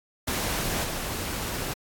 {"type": "noise with level steps", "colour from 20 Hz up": "pink", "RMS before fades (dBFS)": [-28, -32], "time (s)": [0.27, 1.74], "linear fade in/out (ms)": 10, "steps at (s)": 0.84, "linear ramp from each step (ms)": 2, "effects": ["AAC 64 kbps"]}